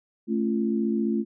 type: chord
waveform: sine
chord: A augmented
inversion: none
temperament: just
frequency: 220 / 275 / 343.8 Hz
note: A3 / C#4 / E#4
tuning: 0 / -14 / -27 cents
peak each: -24 / -30 / -28 dBFS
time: 0.27-1.25 s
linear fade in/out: 50 ms
effects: none

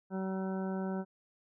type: harmonic tone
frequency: 190 Hz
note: F#3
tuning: 46 cents sharp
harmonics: 1 / 2 / 3 / 4 / 5 / 7 / 8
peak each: -34 / -40 / -44 / -46 / -48 / -51 / -52 dBFS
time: 0.1-1.05 s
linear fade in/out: 50 ms
effects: none

